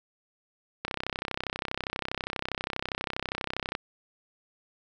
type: click train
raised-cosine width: 0.3 ms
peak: -14 dBFS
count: 95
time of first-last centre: 0.85-3.751 s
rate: 32.4 Hz
effects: none